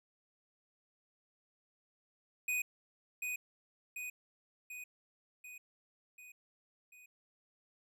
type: tone with echo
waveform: square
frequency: 2489 Hz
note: D#7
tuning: in tune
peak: -33 dBFS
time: 2.48-2.62 s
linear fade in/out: 5 ms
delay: 740 ms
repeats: 6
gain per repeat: -4 dB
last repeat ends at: 7.06 s
effects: none